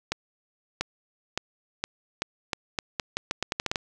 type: accelerating click train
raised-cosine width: 0.2 ms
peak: -9 dBFS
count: 16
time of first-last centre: 0.12-3.758 s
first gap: 690 ms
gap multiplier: 0.82
effects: none